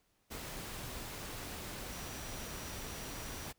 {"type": "tone in noise", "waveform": "sine", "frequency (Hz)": 5820, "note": "F#8", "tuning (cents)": -29, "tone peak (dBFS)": -54, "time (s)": [1.9, 3.49], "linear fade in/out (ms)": 20, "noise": "pink", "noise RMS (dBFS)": -44, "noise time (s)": [0.3, 3.53], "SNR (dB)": -13, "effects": ["pink hiss -75 dBFS RMS until 3.58 s"]}